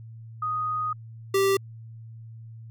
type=tone pair in turn; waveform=sine / square; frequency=1244.5 / 390.9 Hz; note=D#6 / G4; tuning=0 / -5 cents; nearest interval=octave + minor sixth; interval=2005 cents; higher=first; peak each=-25 / -20 dBFS; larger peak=second; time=0.42-0.93 / 1.34-1.57 s; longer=first; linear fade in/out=5 ms; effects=added 113 Hz sine -40 dBFS peak until 2.7 s